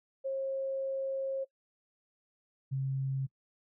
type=tone pair in turn; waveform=sine; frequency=538 / 134.5 Hz; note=C5 / C3; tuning=+48 / +48 cents; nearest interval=2 octaves; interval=2400 cents; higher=first; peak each=-31 / -30 dBFS; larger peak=second; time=0.24-1.45 / 2.71-3.27 s; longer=first; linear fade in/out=20 ms; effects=noise-tail reverb RT60 0.1 s tail -23 dB re dry